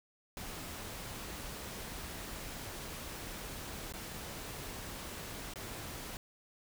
pink noise with dropouts, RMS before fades -44 dBFS, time 0.37-6.17 s, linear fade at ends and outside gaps 1 ms, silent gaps 3.924-3.937 / 5.537-5.558 s, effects none

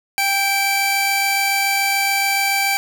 sawtooth tone pair together, 790 / 2323 Hz, G5 / D7, +13 / -20 cents, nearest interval octave + perfect fifth, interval 1867 cents, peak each -16 / -15 dBFS, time 0.18-2.77 s, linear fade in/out 0 ms, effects none

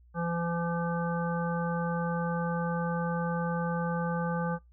harmonic tone, 170 Hz, F3, 46 cents flat, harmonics 1 / 3 / 5 / 7 / 9, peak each -30 / -35 / -37 / -38 / -40 dBFS, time 0.14-4.59 s, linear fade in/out 50 ms, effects noise-tail reverb RT60 0.2 s tail -26 dB re dry + added 60 Hz sine -55 dBFS peak until 4.72 s

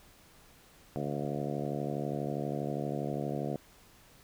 harmonic tone with a mistuned harmonic, 72.4 Hz, D2, 24 cents flat, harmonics 2 / 3 / 4 / 5 / 6 / 7 / 8 / 9 / 10, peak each -37 / -39 / -40 / -41 / -42 / -42 / -43 / -44 / -44 dBFS, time 0.96-3.56 s, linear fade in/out 0 ms, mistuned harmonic 10, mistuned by -31 cents, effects pink hiss -59 dBFS RMS until 4.23 s

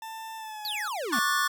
40% pulse tone with pitch glide, 890 to 844.9 Hz, A5 to G#5, +20 to +30 cents, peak -36 dBFS, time 0.02-0.88 s, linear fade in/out 2 ms, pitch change -90 cents, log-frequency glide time 0.37-0.63 s
square exponential sweep, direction down, 4700 to 207.7 Hz, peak -31 dBFS, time 0.65-1.19 s, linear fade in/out 0 ms
square chord, D major seventh, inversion third, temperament just, 1101.2 / 1174.7 / 1468.3 / 1762 Hz, C#6 / D6 / F#6 / A6, -12 / 0 / -14 / +2 cents, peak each -30 dBFS, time 1.12-1.48 s, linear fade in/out 10 ms
effects none

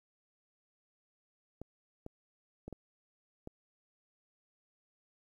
clicks, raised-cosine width 2 ms, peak -30 dBFS, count 5, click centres 1.616 / 2.064 / 2.68 / 2.727 / 3.474 s, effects 11-bit

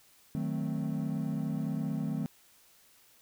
triangle chord, D# diminished seventh, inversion none, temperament equal, 155.56 / 185 / 220 / 261.6 Hz, D#3 / F#3 / A3 / C4, 0 / 0 / 0 / 0 cents, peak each -32 / -35 / -33 / -35 dBFS, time 0.35-2.26 s, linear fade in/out 0 ms, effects tanh soft clip ceiling -22 dBFS + white hiss -62 dBFS RMS until 3.21 s

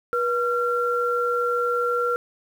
sine tone pair together, 483.5 / 1371.2 Hz, B4 / F6, -37 / -32 cents, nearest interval octave + tritone, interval 1805 cents, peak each -23 dBFS, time 0.13-2.16 s, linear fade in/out 0 ms, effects 8-bit

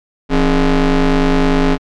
30% pulse ring-modulated tone, 146.83 Hz, D3, in tune, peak -4 dBFS, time 0.29-1.78 s, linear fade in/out 50 ms, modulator 122 Hz, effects low-pass 4000 Hz 12 dB/octave + MP3 96 kbps

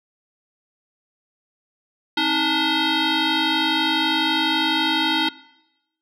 sine tone with frequency modulation, 1434 Hz, F6, 45 cents sharp, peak -16 dBFS, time 2.17-5.29 s, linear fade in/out 5 ms, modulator 584 Hz, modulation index 4.5, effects noise-tail reverb RT60 0.9 s tail -21 dB re dry + tanh soft clip ceiling -14 dBFS

